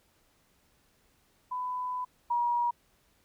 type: tone pair in turn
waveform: sine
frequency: 1000 / 956.5 Hz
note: B5 / A#5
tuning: +21 / +44 cents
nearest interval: minor second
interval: 77 cents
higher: first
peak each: -31 / -25 dBFS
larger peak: second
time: 1.51-2.05 / 2.3-2.71 s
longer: first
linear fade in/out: 10 ms
effects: pink hiss -68 dBFS RMS until 3.24 s